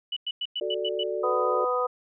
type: tone bursts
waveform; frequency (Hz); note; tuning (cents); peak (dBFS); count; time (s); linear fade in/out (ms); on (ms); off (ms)
sine; 2960; F#7; 0; -27; 7; 0.12-1.035; 5; 45; 100
type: chord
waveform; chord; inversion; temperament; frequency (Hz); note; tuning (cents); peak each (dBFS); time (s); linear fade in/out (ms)
sine; D major; first; equal; 370 / 440 / 587.3; F#4 / A4 / D5; 0 / 0 / 0; -31; 0.61-1.65; 5
type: harmonic tone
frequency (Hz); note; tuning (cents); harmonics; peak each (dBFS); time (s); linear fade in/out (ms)
249; B3; +14; 2 / 3 / 4 / 5; -26 / -34 / -32 / -27; 1.23-1.87; 10
effects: none